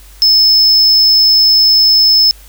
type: tone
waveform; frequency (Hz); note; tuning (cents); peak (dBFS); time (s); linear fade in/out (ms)
triangle; 5230; E8; -15; -4; 0.22-2.31; 0
effects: added 50 Hz sine -36 dBFS peak until 2.48 s + white hiss -42 dBFS RMS until 2.48 s